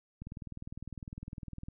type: click train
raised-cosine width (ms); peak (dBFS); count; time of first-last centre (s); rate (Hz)
5; -30; 30; 0.22-1.685; 19.8
effects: none